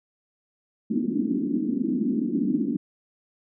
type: band-pass noise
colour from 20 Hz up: pink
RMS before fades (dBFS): -25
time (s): 0.9-2.77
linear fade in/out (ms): 10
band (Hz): 210 to 310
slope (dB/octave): 48
effects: none